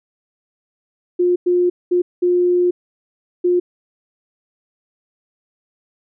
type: tone bursts at uneven times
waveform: sine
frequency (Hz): 355.7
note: F4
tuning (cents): +32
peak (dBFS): -12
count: 5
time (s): 1.19-1.36 / 1.46-1.7 / 1.91-2.02 / 2.22-2.71 / 3.44-3.6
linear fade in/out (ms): 10
effects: none